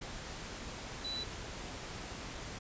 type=tone in noise; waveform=sine; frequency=3967 Hz; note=B7; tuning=7 cents sharp; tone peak=-37 dBFS; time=1.04-1.24 s; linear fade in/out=10 ms; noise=pink; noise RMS=-44 dBFS; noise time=0.01-2.59 s; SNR=+4 dB; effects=resampled to 16000 Hz